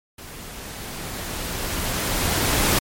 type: noise with level ramp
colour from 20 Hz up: pink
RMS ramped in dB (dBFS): -39 to -18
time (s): 0.18-2.79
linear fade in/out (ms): 5
effects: MP3 64 kbps